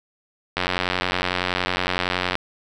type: click train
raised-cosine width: 0.3 ms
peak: -5 dBFS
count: 163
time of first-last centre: 0.57-2.354 s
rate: 90.8 Hz
effects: none